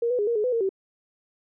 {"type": "tone with pitch steps", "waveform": "sine", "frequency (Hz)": [469.2, 494.6, 413, 469.6, 422.7, 501, 460.9, 384.9], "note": ["A#4", "B4", "G#4", "A#4", "G#4", "B4", "A#4", "G4"], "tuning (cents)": [11, 3, -10, 13, 31, 25, -20, -32], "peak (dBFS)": -21, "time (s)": [0.02, 0.692], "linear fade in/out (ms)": 5, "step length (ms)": 84, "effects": []}